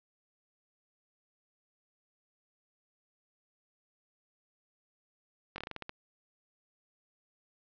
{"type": "slowing click train", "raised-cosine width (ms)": 0.3, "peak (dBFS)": -23, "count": 9, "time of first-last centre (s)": [5.56, 5.894], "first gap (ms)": 21, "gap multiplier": 1.19, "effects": ["low-pass 5000 Hz 12 dB/octave"]}